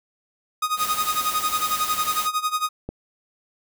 45% pulse tone with tremolo, 1244.5 Hz, D#6, in tune, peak -19 dBFS, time 0.62-2.69 s, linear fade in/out 5 ms, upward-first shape sine, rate 11 Hz, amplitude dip 85%
white noise, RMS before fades -30 dBFS, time 0.76-2.29 s, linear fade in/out 50 ms
click, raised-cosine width 2 ms, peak -17 dBFS, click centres 2.89 s
effects none

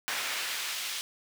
brown noise with high-pass filter sweep, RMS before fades -34 dBFS, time 0.08-1.01 s, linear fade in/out 0 ms, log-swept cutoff 1700 to 3300 Hz, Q 0.83, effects none

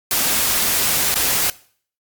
white noise with dropouts, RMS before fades -18 dBFS, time 0.11-1.5 s, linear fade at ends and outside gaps 1 ms, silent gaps 1.143-1.157 s, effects noise-tail reverb RT60 0.5 s tail -20 dB re dry + Opus 48 kbps

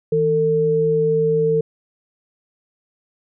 sine tone pair together, 160.05 / 449.3 Hz, D#3 / A4, +49 / +36 cents, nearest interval octave + tritone, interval 1787 cents, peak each -22 / -15 dBFS, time 0.12-1.61 s, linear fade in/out 5 ms, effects none

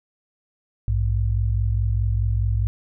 sine tone pair together, 58.71 / 103.5 Hz, A#1 / G#2, +13 / -5 cents, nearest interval minor seventh, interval 982 cents, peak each -21 dBFS, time 0.88-2.67 s, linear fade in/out 0 ms, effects none

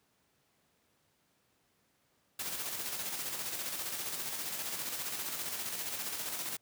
white noise with tremolo, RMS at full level -37 dBFS, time 2.39-6.57 s, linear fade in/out 5 ms, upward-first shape square, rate 15 Hz, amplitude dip 35%, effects pink hiss -73 dBFS RMS until 6.61 s + high-pass 100 Hz 12 dB/octave

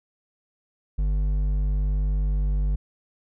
triangle tone with hard clipping, 49.72 Hz, G1, 25 cents sharp, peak -22 dBFS, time 0.98-2.76 s, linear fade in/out 10 ms, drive 10 dB, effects none

